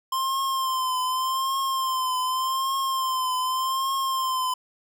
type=tone with vibrato; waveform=square; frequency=1046.5 Hz; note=C6; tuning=in tune; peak=-24 dBFS; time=0.12-4.54 s; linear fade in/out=5 ms; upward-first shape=triangle; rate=0.85 Hz; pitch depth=55 cents each way; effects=none